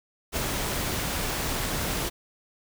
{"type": "noise with ADSR envelope", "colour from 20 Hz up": "pink", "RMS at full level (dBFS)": -26, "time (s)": [0.32, 2.1], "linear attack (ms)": 49, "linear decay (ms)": 8, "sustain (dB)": -3, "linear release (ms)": 23, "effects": []}